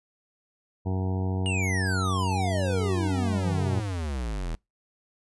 harmonic tone, 94 Hz, F#2, 28 cents sharp, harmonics 1 / 2 / 3 / 4 / 5 / 7 / 8 / 9 / 10, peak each -26 / -32 / -36 / -38 / -40 / -43 / -44 / -45 / -46 dBFS, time 0.85-3.81 s, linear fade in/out 20 ms
square exponential sweep, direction down, 2900 to 38.49 Hz, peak -29 dBFS, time 1.46-4.55 s, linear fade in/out 0 ms
effects noise-tail reverb RT60 0.2 s tail -26 dB re dry + resampled to 24000 Hz

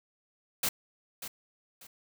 white noise with echo, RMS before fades -29 dBFS, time 0.63-0.69 s, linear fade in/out 5 ms, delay 590 ms, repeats 2, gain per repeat -11 dB, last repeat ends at 1.87 s, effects none

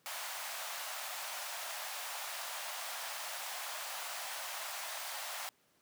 pink high-pass noise, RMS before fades -42 dBFS, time 0.06-5.49 s, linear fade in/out 0 ms, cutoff 620 Hz, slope 48 dB/octave, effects pink hiss -71 dBFS RMS until 5.81 s + high-pass 150 Hz 12 dB/octave

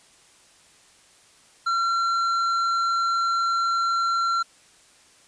sine tone with hard clipping, 1364 Hz, F6, 41 cents flat, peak -22 dBFS, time 1.66-4.43 s, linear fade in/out 10 ms, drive 7 dB, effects white hiss -55 dBFS RMS until 5.27 s + resampled to 22050 Hz

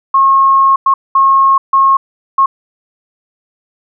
sine tone bursts at uneven times, 1084 Hz, C#6, 39 cents flat, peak -5 dBFS, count 5, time 0.14-0.76 / 0.86-0.94 / 1.15-1.58 / 1.73-1.97 / 2.38-2.46 s, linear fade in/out 5 ms, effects none

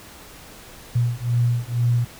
sine beating tone pair, 119 / 121.1 Hz, A#2 / B2, +36 / -34 cents, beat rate 2.1 Hz, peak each -21 dBFS, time 0.95-2.05 s, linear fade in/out 10 ms, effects pink hiss -43 dBFS RMS until 2.19 s

